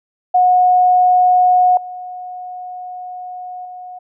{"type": "tone with level steps", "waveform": "sine", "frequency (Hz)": 728, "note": "F#5", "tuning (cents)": -28, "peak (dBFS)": [-8, -26, -29], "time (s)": [0.34, 3.99], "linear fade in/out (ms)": 10, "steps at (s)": [1.77, 3.65], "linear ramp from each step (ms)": 2, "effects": []}